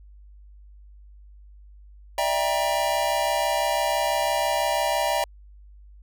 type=chord; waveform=square; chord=E half-diminished seventh; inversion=third; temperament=just; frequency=593.3 / 659.3 / 791.1 / 949.3 Hz; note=D5 / E5 / G5 / Bb5; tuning=+18 / 0 / +16 / +31 cents; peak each=-28 dBFS; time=2.18-5.24 s; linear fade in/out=2 ms; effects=added 50 Hz sine -45 dBFS peak until 6.02 s